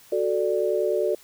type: chord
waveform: sine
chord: D major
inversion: first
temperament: equal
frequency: 370 / 440 / 587.3 Hz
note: F#4 / A4 / D5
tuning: 0 / 0 / 0 cents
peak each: -25 dBFS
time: 0.12-1.15 s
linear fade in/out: 5 ms
effects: white hiss -52 dBFS RMS until 1.23 s